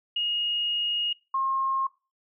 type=tone pair in turn; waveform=sine; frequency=2867 / 1071.3 Hz; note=F7 / C6; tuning=+45 / +41 cents; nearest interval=octave + perfect fourth; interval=1704 cents; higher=first; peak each=-24 / -23 dBFS; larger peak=second; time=0.16-1.13 / 1.34-1.87 s; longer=first; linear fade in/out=5 ms; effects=noise-tail reverb RT60 0.3 s tail -21 dB re dry